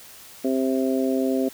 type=harmonic tone; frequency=131.8 Hz; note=C3; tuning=13 cents sharp; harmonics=2 / 3 / 4 / 5; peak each=-22 / -26 / -28 / -30 dBFS; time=0.44-1.49 s; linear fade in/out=10 ms; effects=white hiss -45 dBFS RMS until 1.53 s